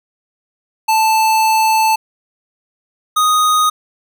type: tone pair in turn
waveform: square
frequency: 880 / 1244.5 Hz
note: A5 / D#6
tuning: 0 / 0 cents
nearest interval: tritone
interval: 600 cents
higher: second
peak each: -11 dBFS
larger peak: neither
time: 0.88-1.96 / 3.16-3.7 s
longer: first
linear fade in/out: 10 ms
effects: none